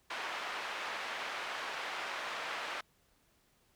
pink band-pass noise, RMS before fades -40 dBFS, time 0.1-2.81 s, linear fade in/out 5 ms, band 870 to 2800 Hz, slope 12 dB/octave, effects pink hiss -71 dBFS RMS until 3.75 s

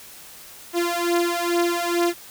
sawtooth beating tone pair, 344.1 / 346.4 Hz, F4 / F4, -26 / -14 cents, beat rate 2.3 Hz, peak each -19 dBFS, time 0.73-2.14 s, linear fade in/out 50 ms, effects white hiss -43 dBFS RMS until 2.3 s

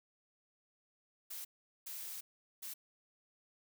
blue noise bursts at uneven times, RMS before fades -45 dBFS, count 3, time 1.3-1.45 / 1.86-2.21 / 2.62-2.74 s, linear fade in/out 10 ms, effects none

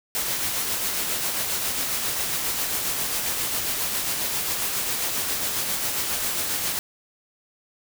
white noise with tremolo, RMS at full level -25 dBFS, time 0.15-6.79 s, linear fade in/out 0 ms, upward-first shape sine, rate 7.4 Hz, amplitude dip 30%, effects none

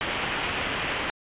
white low-pass noise, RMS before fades -29 dBFS, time 0.01-1.1 s, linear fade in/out 0 ms, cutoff 3200 Hz, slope 48 dB/octave, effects resampled to 8000 Hz

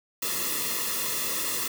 white noise with comb filter, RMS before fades -29 dBFS, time 0.22-1.68 s, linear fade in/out 5 ms, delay 1.3 ms, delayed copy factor -1, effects none

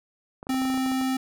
clicks, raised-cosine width 1 ms, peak -25 dBFS, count 12, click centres 0.429 / 0.469 / 0.502 / 0.544 / 0.618 / 0.653 / 0.701 / 0.743 / 0.776 / 0.862 / 0.917 / 1.013 s
square tone, 261.6 Hz, C4, in tune, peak -24 dBFS, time 0.49-1.17 s, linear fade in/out 5 ms
effects none

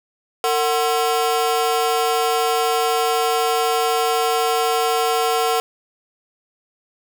30% pulse ring-modulated tone, 600 Hz, D5, 37 cents sharp, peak -11 dBFS, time 0.44-5.6 s, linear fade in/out 0 ms, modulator 144 Hz, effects none

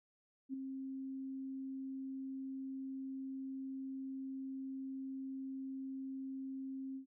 sine tone with ADSR envelope, 266.8 Hz, C4, 34 cents sharp, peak -36 dBFS, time 0.49-7.06 s, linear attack 46 ms, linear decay 6 ms, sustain -5 dB, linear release 100 ms, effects none

